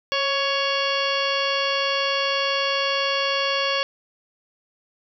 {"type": "harmonic tone with a mistuned harmonic", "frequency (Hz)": 558, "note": "C#5", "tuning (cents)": 11, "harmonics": [1, 2, 3, 4, 5, 6, 8, 9, 10], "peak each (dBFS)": [-26, -27, -30, -32, -27, -29, -30, -39, -38], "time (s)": [0.12, 3.83], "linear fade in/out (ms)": 0, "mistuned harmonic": 1, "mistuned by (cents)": -33, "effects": []}